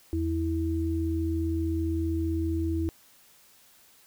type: tone pair together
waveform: sine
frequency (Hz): 82.41 / 326.9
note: E2 / E4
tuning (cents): 0 / -14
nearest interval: 2 octaves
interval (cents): 2386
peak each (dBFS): -28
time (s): 0.13-2.89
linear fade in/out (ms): 0
effects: white hiss -58 dBFS RMS until 4.06 s